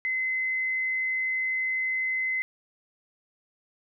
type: tone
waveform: sine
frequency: 2048 Hz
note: C7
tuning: 38 cents flat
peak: -25 dBFS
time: 0.05-2.42 s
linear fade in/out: 0 ms
effects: none